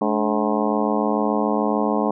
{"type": "harmonic tone with a mistuned harmonic", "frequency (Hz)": 106.9, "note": "A2", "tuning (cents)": -49, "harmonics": [2, 3, 4, 5, 6, 7, 8, 9, 10], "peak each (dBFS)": [-23, -25, -26, -27, -28, -28, -29, -30, -30], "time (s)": [0.01, 2.11], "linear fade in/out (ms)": 5, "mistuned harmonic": 3, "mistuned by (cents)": -140, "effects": []}